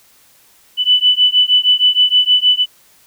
sine beating tone pair, 2984 / 2990.4 Hz, F#7 / F#7, +14 / +18 cents, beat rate 6.4 Hz, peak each -12 dBFS, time 0.77-2.66 s, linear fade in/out 50 ms, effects white hiss -50 dBFS RMS until 3.06 s

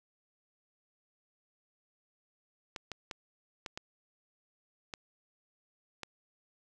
clicks, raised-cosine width 0.2 ms, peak -22 dBFS, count 7, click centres 2.762 / 2.917 / 3.112 / 3.662 / 3.775 / 4.938 / 6.033 s, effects none

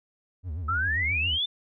triangle tone with vibrato, 82.41 Hz, E2, in tune, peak -28 dBFS, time 0.43-1.39 s, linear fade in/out 50 ms, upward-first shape sine, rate 7.5 Hz, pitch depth 200 cents each way
sine exponential sweep, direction up, 1287 to 3597 Hz, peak -24 dBFS, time 0.68-1.46 s, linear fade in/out 10 ms
effects none

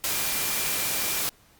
sine tone in noise, 2379 Hz, D7, 22 cents sharp, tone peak -38 dBFS, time 0.11-1.22 s, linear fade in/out 0 ms, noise white, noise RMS -27 dBFS, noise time 0.04-1.29 s, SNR -14 dB, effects pink hiss -58 dBFS RMS until 1.59 s + Opus 48 kbps

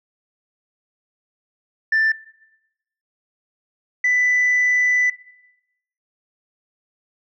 sine tone pair in turn, 1772 / 1989 Hz, A6 / B6, +12 / +12 cents, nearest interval major second, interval 200 cents, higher second, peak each -13 dBFS, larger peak neither, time 1.92-2.12 / 4.04-5.1 s, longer second, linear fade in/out 5 ms, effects noise-tail reverb RT60 0.9 s tail -19 dB re dry + tanh soft clip ceiling -12 dBFS

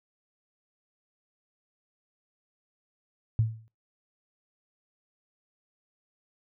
sine tone with exponential decay, 111.3 Hz, A2, 20 cents sharp, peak -18 dBFS, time 3.39-3.68 s, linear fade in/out 0 ms, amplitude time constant 61 ms, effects noise-tail reverb RT60 0.2 s tail -21 dB re dry

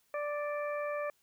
harmonic tone, 587.3 Hz, D5, in tune, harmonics 1 / 2 / 3 / 4, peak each -34 / -40 / -44 / -46 dBFS, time 0.14-1.1 s, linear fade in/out 2 ms, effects white hiss -72 dBFS RMS until 1.22 s

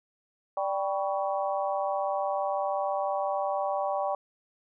harmonic tone with a mistuned harmonic, 195.8 Hz, G3, 2 cents flat, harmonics 3 / 4 / 5 / 6, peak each -30 / -30 / -36 / -36 dBFS, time 0.57-4.15 s, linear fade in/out 2 ms, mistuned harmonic 6, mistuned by -85 cents, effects none

